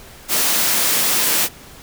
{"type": "high-pass noise", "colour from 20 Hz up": "white", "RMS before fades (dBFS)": -17, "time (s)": [0.28, 1.49], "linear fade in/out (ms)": 50, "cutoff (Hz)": 150, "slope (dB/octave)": 48, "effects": ["pink hiss -41 dBFS RMS until 1.82 s"]}